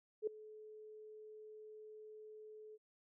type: tone with ADSR envelope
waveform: sine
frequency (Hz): 430.1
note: A4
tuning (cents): -39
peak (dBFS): -32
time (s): 0.22-2.78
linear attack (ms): 51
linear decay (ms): 4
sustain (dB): -20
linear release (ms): 37
effects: none